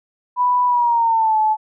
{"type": "tone with pitch glide", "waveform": "sine", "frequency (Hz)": [987.8, 864.9], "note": ["B5", "A5"], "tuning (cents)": [0, -30], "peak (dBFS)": -13, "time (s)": [0.36, 1.57], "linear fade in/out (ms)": 50, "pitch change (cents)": -230, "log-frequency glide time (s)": [0.66, 1.38], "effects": []}